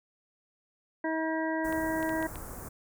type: harmonic tone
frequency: 320 Hz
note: D#4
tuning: 49 cents sharp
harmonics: 1 / 2 / 3 / 5 / 6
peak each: -31 / -34 / -36 / -38 / -39 dBFS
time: 1.04-2.27 s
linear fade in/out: 5 ms
type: band-stop noise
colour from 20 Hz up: pink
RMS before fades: -42 dBFS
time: 1.64-2.69 s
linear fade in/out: 10 ms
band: 1500 to 7400 Hz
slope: 24 dB/octave
type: clicks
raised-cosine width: 0.3 ms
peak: -26 dBFS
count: 5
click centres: 1.726 / 2.028 / 2.093 / 2.227 / 2.357 s
effects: none